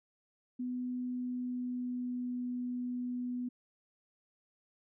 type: tone with pitch glide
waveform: sine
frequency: 249.3 to 247.1 Hz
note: B3 to B3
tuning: +16 to +1 cents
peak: -34 dBFS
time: 0.59-3.49 s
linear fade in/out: 10 ms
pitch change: -15 cents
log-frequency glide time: 1.06-2.41 s
effects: none